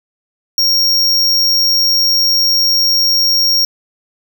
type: tone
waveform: square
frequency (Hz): 5570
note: F8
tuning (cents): -5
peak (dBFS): -10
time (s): 0.58-3.65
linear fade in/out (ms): 2
effects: none